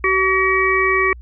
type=harmonic tone; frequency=380 Hz; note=F#4; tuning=46 cents sharp; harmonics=1 / 3 / 5 / 6; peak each=-19 / -19 / -19 / -19 dBFS; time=0.04-1.13 s; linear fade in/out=2 ms; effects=added 60 Hz sine -34 dBFS peak until 1.21 s